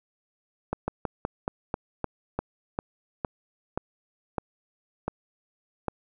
slowing click train, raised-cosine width 1 ms, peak -13 dBFS, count 14, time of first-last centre 0.73-5.883 s, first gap 150 ms, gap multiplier 1.15, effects none

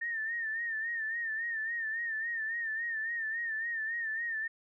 sine tone with vibrato, 1815 Hz, A#6, 47 cents flat, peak -32 dBFS, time 0.01-4.48 s, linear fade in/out 10 ms, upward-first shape sine, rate 3.6 Hz, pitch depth 67 cents each way, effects none

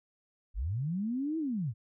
sine linear two-way sweep, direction up then down, 38.89 to 329.6 to 96.1 Hz, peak -30 dBFS, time 0.54-1.74 s, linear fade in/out 50 ms, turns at 1.38 s, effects none

